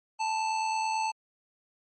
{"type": "tone with amplitude modulation", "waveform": "square", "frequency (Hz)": 880, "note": "A5", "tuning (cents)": 0, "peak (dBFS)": -26, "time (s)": [0.19, 1.12], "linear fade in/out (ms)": 20, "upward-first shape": "sine", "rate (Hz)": 89.1, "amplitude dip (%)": 40, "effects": ["MP3 32 kbps"]}